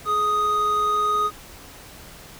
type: tone pair together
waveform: triangle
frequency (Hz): 421.5 / 1246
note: G#4 / D#6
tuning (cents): +26 / +2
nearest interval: octave + perfect fifth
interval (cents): 1876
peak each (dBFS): -28 / -17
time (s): 0.05-1.31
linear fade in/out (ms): 50
effects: pink hiss -43 dBFS RMS until 2.39 s